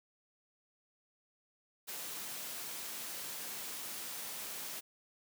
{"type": "high-pass noise", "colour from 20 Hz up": "white", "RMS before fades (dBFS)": -43, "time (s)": [1.87, 4.81], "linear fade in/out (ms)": 20, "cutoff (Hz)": 150, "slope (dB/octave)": 12, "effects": []}